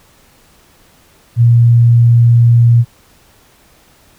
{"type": "tone", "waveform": "sine", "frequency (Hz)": 118.1, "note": "A#2", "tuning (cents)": 23, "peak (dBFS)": -4, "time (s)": [1.36, 2.85], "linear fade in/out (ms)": 50, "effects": ["pink hiss -48 dBFS RMS until 4.18 s"]}